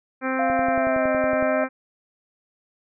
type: harmonic tone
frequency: 261.6 Hz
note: C4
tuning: in tune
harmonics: 1 / 2 / 3 / 4 / 5 / 6 / 7 / 8 / 9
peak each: -26 / -28 / -33 / -34 / -31 / -31 / -36 / -38 / -36 dBFS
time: 0.21-1.69 s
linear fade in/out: 50 ms
type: tone with pitch glide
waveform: sine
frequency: 694 to 618.3 Hz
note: F5 to D#5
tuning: -11 to -11 cents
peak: -21 dBFS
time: 0.39-1.64 s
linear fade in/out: 2 ms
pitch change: -200 cents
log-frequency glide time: 0.69-1.1 s
type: click train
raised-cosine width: 2 ms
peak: -20 dBFS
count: 11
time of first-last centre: 0.5-1.426 s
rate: 10.8 Hz
effects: none